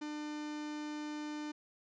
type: tone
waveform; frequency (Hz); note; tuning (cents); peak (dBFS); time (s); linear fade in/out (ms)
45% pulse; 300; D4; +37; -39; 0.01-1.52; 10
effects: resampled to 16000 Hz